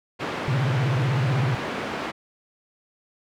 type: band-pass noise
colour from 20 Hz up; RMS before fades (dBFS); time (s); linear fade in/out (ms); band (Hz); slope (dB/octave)
pink; -30; 0.19-2.12; 20; 190 to 2500; 12
type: tone with vibrato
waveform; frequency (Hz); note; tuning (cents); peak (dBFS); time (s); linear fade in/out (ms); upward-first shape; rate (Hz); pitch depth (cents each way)
sine; 130.81; C3; 0; -20; 0.48-1.55; 0; triangle; 16; 260
effects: none